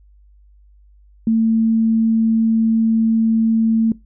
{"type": "tone", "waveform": "sine", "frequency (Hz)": 224.3, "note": "A3", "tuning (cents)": 34, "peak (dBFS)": -12, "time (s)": [1.27, 3.92], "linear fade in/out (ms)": 2, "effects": ["noise-tail reverb RT60 0.2 s tail -21 dB re dry", "added 50 Hz sine -46 dBFS peak until 4.05 s"]}